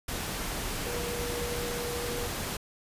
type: tone in noise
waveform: sine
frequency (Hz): 480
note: B4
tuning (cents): -49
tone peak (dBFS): -35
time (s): 0.86-2.27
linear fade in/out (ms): 5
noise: pink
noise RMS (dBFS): -34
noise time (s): 0.08-2.57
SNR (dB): -4
effects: resampled to 32000 Hz